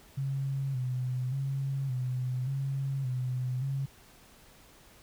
sine tone with vibrato, 131.5 Hz, C3, 9 cents sharp, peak -29 dBFS, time 0.17-3.86 s, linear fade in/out 10 ms, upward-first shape square, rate 0.87 Hz, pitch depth 64 cents each way, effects pink hiss -57 dBFS RMS until 5.02 s

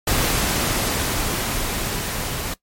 pink noise with level ramp, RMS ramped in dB -19 to -27 dBFS, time 0.07-2.54 s, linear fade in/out 5 ms, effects noise-tail reverb RT60 0.1 s tail -19 dB re dry + MP3 64 kbps

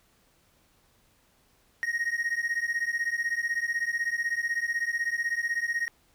triangle beating tone pair, 1864.7 / 1880.7 Hz, A#6 / A#6, 0 / +15 cents, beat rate 16 Hz, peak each -28 dBFS, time 1.83-5.88 s, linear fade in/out 0 ms, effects pink hiss -65 dBFS RMS until 6.14 s

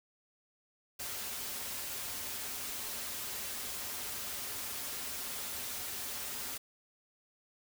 white noise with comb filter, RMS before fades -40 dBFS, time 0.99-6.58 s, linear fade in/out 10 ms, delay 6.1 ms, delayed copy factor -0.55, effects none

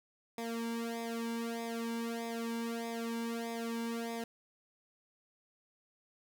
sawtooth tone with flanger, 231 Hz, A#3, 16 cents flat, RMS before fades -38 dBFS, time 0.38-4.24 s, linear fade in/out 2 ms, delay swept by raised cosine 0.68 to 1.59 ms, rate 1.6 Hz, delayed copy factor -1, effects none

